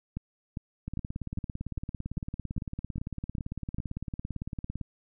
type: two click trains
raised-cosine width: 5 ms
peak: -22 / -21 dBFS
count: 71 / 10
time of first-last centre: 0.88-4.813 / 0.17-3.784 s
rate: 17.8 / 2.49 Hz
effects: none